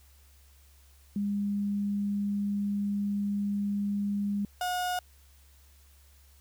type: tone pair in turn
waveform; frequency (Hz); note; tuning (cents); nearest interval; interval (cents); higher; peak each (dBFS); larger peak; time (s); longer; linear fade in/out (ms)
sine / 35% pulse; 202.8 / 722.7; G#3 / F#5; -41 / -41; octave + minor seventh; 2200; second; -27; neither; 1.16-4.45 / 4.61-4.99; first; 2
effects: added 69 Hz sine -56 dBFS peak until 6.4 s + white hiss -63 dBFS RMS until 6.4 s